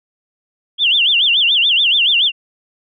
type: tone with vibrato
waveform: sine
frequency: 3136 Hz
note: G7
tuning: in tune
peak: -10 dBFS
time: 0.78-2.32 s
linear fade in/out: 50 ms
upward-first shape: sine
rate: 7 Hz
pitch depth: 240 cents each way
effects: none